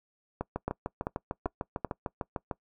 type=two click trains; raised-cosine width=1 ms; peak=-17 / -16 dBFS; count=15 / 4; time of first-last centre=0.41-2.512 / 0.68-1.847 s; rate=6.66 / 2.57 Hz; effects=noise-tail reverb RT60 0.1 s tail -23 dB re dry